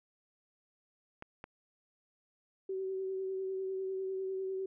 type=clicks; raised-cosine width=0.5 ms; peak=-29 dBFS; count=2; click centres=1.224 / 1.441 s
type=tone with vibrato; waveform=sine; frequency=381 Hz; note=G4; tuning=49 cents flat; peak=-34 dBFS; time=2.69-4.66 s; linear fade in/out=5 ms; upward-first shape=sine; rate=10 Hz; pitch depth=18 cents each way
effects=none